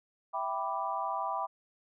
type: chord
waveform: sine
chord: E minor seventh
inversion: none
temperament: equal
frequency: 659.3 / 784 / 987.8 / 1174.7 Hz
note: E5 / G5 / B5 / D6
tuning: 0 / 0 / 0 / 0 cents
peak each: -39 / -36 / -35 / -37 dBFS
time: 0.33-1.47 s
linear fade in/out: 20 ms
effects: none